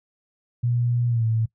sine tone with pitch glide, 120.5 to 112.43 Hz, B2 to A2, -42 to +38 cents, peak -19 dBFS, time 0.63-1.46 s, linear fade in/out 10 ms, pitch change -120 cents, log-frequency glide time 1.08-1.25 s, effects noise-tail reverb RT60 0.1 s tail -21 dB re dry

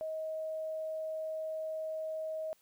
sine tone, 632 Hz, D#5, 27 cents sharp, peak -35 dBFS, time 0.01-2.53 s, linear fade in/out 0 ms, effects white hiss -69 dBFS RMS until 2.61 s

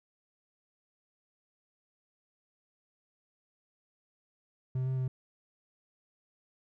triangle tone with pitch steps, 128.9 / 130.9 / 129.1 Hz, C3 / C3 / C3, -26 / +1 / -23 cents, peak -27 dBFS, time 4.75-5.08 s, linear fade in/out 5 ms, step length 110 ms, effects none

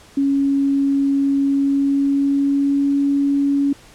sine tone with pitch glide, 277.2 to 280.9 Hz, C#4 to C#4, 0 to +23 cents, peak -14 dBFS, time 0.17-3.73 s, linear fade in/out 5 ms, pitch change +23 cents, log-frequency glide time 1.5-3 s, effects pink hiss -46 dBFS RMS until 3.94 s + low-pass 10000 Hz 12 dB/octave

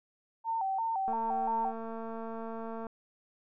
sine tone with vibrato, 836 Hz, G#5, 11 cents sharp, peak -29 dBFS, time 0.44-1.73 s, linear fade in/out 50 ms, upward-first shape square, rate 2.9 Hz, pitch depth 140 cents each way
click train, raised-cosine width 1 ms, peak -28 dBFS, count 405, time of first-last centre 1.08-2.868 s, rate 226 Hz
effects none

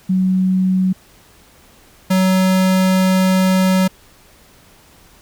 sine / square tone pair in turn, 186.6 / 187.31 Hz, F#3 / F#3, +15 / +22 cents, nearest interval unison, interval 7 cents, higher second, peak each -12 dBFS, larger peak neither, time 0.09-0.93 / 2.1-3.88 s, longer second, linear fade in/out 10 ms, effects pink hiss -48 dBFS RMS until 5.21 s

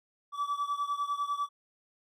triangle beating tone pair, 1149 / 1159 Hz, D6 / D6, -38 / -23 cents, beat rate 10 Hz, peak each -30 / -33 dBFS, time 0.32-1.49 s, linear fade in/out 50 ms, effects none

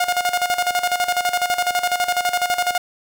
sawtooth tone with tremolo, 715 Hz, F5, 41 cents sharp, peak -12 dBFS, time 0-2.78 s, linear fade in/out 5 ms, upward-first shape square, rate 12 Hz, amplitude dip 70%, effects none

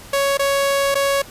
sawtooth tone with dropouts, 556 Hz, C#5, 5 cents sharp, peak -12 dBFS, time 0.13-1.22 s, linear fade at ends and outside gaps 5 ms, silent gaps 0.373-0.393 / 0.945-0.953 s, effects pink hiss -40 dBFS RMS until 1.3 s + resampled to 32000 Hz

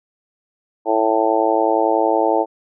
harmonic tone, 110.8 Hz, A2, 13 cents sharp, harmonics 3 / 4 / 5 / 6 / 7 / 8, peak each -21 / -21 / -21 / -21 / -21 / -21 dBFS, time 0.85-2.46 s, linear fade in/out 50 ms, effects none

